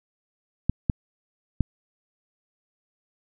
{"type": "clicks", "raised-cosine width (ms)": 5, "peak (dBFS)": -8, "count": 3, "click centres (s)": [0.696, 0.898, 1.607], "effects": []}